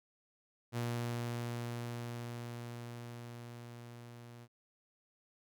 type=tone with level ramp; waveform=sawtooth; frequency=119.1 Hz; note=A#2; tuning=38 cents sharp; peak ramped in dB=-30 to -47 dBFS; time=0.72-4.48 s; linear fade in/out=50 ms; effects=none